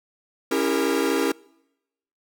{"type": "chord", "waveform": "45% pulse", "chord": "C# diminished seventh", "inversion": "none", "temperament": "equal with one note detuned", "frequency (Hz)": [277.2, 329.6, 402.1, 466.2], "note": ["C#4", "E4", "G4", "Bb4"], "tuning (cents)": [0, 0, 44, 0], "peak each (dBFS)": -26, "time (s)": [0.51, 1.32], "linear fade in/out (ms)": 5, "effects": ["noise-tail reverb RT60 0.9 s tail -25 dB re dry"]}